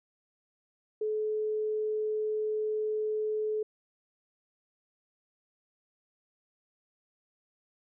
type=tone; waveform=sine; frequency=429.5 Hz; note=A4; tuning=42 cents flat; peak=-28 dBFS; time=1.01-3.63 s; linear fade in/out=5 ms; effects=none